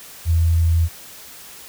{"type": "tone", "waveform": "sine", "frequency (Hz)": 83, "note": "E2", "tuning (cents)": 12, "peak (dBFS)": -13, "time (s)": [0.25, 0.89], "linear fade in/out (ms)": 50, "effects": ["white hiss -40 dBFS RMS until 1.68 s"]}